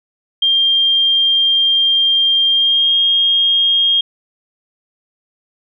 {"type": "tone with pitch glide", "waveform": "sine", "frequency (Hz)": [3195, 3240], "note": ["G7", "G#7"], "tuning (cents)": [32, -43], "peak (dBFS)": -10, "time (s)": [0.42, 4.01], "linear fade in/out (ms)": 5, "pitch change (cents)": 25, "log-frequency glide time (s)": [2.49, 2.95], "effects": []}